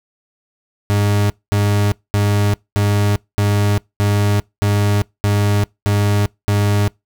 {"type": "tone bursts", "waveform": "40% pulse", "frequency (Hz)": 102.4, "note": "G#2", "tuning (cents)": -24, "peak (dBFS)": -12, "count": 10, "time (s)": [0.9, 6.88], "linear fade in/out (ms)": 0, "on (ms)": 400, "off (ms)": 220, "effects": ["noise-tail reverb RT60 0.2 s tail -25 dB re dry"]}